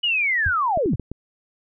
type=linear sweep; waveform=sine; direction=down; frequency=2963 to 76.8 Hz; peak=-18 dBFS; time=0.03-0.96 s; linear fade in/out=10 ms
type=tone with exponential decay; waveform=sine; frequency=83.2 Hz; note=E2; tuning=17 cents sharp; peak=-19 dBFS; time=0.46-0.54 s; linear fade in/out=5 ms; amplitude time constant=17 ms
type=clicks; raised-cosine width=3 ms; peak=-17 dBFS; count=5; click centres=0.774 / 0.859 / 0.934 / 0.997 / 1.116 s
effects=none